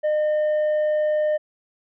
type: tone with tanh clipping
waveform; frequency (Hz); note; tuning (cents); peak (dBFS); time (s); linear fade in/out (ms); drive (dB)
triangle; 608; D#5; -40; -19; 0.03-1.38; 20; 8
effects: none